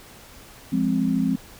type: chord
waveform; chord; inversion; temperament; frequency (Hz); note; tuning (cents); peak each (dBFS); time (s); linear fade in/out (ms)
sine; F minor; none; equal; 174.61 / 207.7 / 261.6; F3 / Ab3 / C4; 0 / 0 / 0; -25 / -24 / -22; 0.72-1.36; 10
effects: pink hiss -46 dBFS RMS until 1.59 s